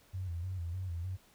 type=tone with vibrato; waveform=sine; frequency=89 Hz; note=F2; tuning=33 cents sharp; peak=-35 dBFS; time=0.13-1.17 s; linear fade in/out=20 ms; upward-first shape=square; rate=3.3 Hz; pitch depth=83 cents each way; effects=pink hiss -64 dBFS RMS until 1.34 s